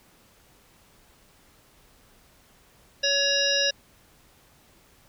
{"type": "harmonic tone with a mistuned harmonic", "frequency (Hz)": 561, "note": "C#5", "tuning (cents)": 21, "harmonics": [1, 3, 5, 7, 9, 10], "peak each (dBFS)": [-28, -28, -28, -28, -28, -28], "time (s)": [3.03, 3.71], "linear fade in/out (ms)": 10, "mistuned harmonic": 7, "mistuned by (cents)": -43, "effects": ["pink hiss -58 dBFS RMS until 5.08 s"]}